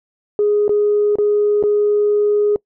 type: tone with dropouts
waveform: sine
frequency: 415.3 Hz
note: G#4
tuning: in tune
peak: -11 dBFS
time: 0.39-2.56 s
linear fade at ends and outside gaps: 1 ms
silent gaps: 0.68-0.693 / 1.156-1.185 / 1.627-1.637 s
effects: noise-tail reverb RT60 0.1 s tail -25 dB re dry + tanh soft clip ceiling -7 dBFS